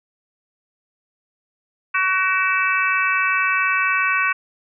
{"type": "harmonic tone with a mistuned harmonic", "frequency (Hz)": 375.9, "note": "F#4", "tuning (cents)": 27, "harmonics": [3, 4, 5, 6, 7], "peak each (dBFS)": [-22, -21, -26, -24, -23], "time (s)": [1.94, 4.33], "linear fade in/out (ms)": 10, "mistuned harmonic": 6, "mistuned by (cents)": 36, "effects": []}